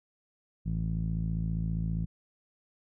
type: tone with low-pass filter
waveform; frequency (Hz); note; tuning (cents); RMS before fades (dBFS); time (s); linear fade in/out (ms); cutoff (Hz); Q
sawtooth; 55; A1; 0; -31; 0.65-2.06; 20; 170; 3.7
effects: none